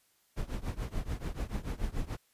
brown noise with tremolo, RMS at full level -32 dBFS, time 0.36-2.17 s, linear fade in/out 20 ms, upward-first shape triangle, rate 6.9 Hz, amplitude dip 95%, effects white hiss -70 dBFS RMS until 2.33 s + resampled to 32000 Hz

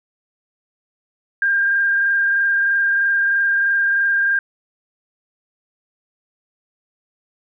sine tone with frequency modulation, 1600 Hz, G6, 35 cents sharp, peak -14 dBFS, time 1.42-4.39 s, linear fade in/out 2 ms, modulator 23.1 Hz, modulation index 0.83, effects none

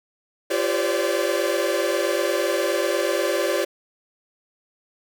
45% pulse tone cluster, 345.6 / 393.4 / 515 / 564 / 584 Hz, F4 / G4 / C5 / C#5 / D5, -18 / +6 / -28 / +30 / -10 cents, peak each -27 dBFS, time 0.5-3.65 s, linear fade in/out 10 ms, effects none

